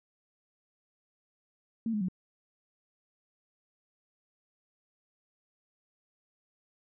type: tone with pitch steps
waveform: sine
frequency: 226.7 / 210.3 / 184.1 Hz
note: A#3 / G#3 / F#3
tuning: -48 / +22 / -8 cents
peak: -28 dBFS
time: 1.86-2.085 s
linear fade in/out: 2 ms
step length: 75 ms
effects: none